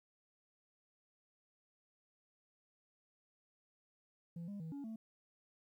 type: tone with pitch steps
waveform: sine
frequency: 169.3 / 202.5 / 161.3 / 282 / 222.6 Hz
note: E3 / G#3 / E3 / C#4 / A3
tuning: +46 / -43 / -37 / +30 / +20 cents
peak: -40 dBFS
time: 4.36-4.96 s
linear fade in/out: 5 ms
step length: 120 ms
effects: tanh soft clip ceiling -42 dBFS + 13-bit